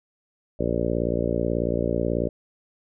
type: harmonic tone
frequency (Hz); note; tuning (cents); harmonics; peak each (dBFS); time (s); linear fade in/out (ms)
58.27; A#1; 0; 1 / 2 / 3 / 4 / 5 / 6 / 7 / 8 / 9 / 10; -31 / -31 / -31 / -31 / -31 / -31 / -31 / -31 / -31 / -31; 0.59-2.29; 10
effects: none